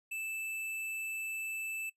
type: tone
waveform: square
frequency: 2637 Hz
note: E7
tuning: in tune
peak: -37 dBFS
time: 0.11-1.9 s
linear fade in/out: 10 ms
effects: noise-tail reverb RT60 0.1 s tail -19 dB re dry + resampled to 32000 Hz